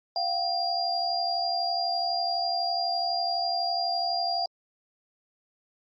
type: tone cluster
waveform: sine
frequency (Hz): 696 / 768 / 4799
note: F5 / G5 / D8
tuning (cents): -6 / -36 / +37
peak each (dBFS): -29 / -31 / -29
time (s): 0.16-4.46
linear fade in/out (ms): 2
effects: Opus 48 kbps